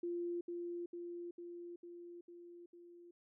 sine tone with echo, 346.7 Hz, F4, 13 cents flat, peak -37 dBFS, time 0.03-0.41 s, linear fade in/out 5 ms, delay 450 ms, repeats 6, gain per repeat -3 dB, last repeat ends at 3.11 s, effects none

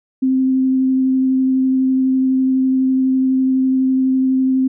sine tone with vibrato, 261.6 Hz, C4, in tune, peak -12 dBFS, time 0.22-4.68 s, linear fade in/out 10 ms, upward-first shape sine, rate 12 Hz, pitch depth 9 cents each way, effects none

